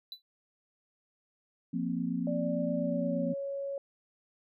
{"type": "tone with exponential decay", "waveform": "triangle", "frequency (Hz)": 3979, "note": "B7", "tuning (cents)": 12, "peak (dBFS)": -34, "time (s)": [0.12, 0.22], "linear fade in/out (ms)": 1, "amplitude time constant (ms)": 20}
{"type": "chord", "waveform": "sine", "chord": "F suspended fourth", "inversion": "none", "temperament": "equal", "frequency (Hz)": [174.61, 233.1, 261.6], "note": ["F3", "Bb3", "C4"], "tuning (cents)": [0, 0, 0], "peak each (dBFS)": -34, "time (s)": [1.73, 3.34], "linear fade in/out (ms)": 10}
{"type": "tone with pitch glide", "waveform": "sine", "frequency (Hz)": [587.3, 555.3], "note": ["D5", "C#5"], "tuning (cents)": [0, 3], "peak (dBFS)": -33, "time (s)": [2.27, 3.78], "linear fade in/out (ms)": 2, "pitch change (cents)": -97, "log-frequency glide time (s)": [2.75, 3.29]}
{"effects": []}